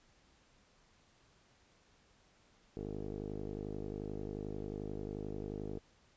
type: tone with low-pass filter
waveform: 10% pulse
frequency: 51.3 Hz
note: G#1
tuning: 21 cents flat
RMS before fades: -42 dBFS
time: 2.77-5.79 s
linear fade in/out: 0 ms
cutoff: 460 Hz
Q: 8
effects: pink hiss -68 dBFS RMS until 6.16 s + resampled to 16000 Hz